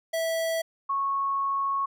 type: tone pair in turn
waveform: square / sine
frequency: 655 / 1101.6 Hz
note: E5 / C#6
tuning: -11 / -11 cents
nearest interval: major sixth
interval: 900 cents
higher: second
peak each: -26 / -24 dBFS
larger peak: second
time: 0.13-0.62 / 0.89-1.86 s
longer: second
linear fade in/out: 10 ms
effects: none